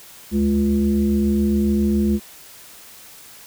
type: tone with frequency modulation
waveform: sine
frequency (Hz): 210.6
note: G#3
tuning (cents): +24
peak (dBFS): -15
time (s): 0.31-2.2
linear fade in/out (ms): 50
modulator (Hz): 138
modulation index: 0.8
effects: white hiss -43 dBFS RMS until 3.46 s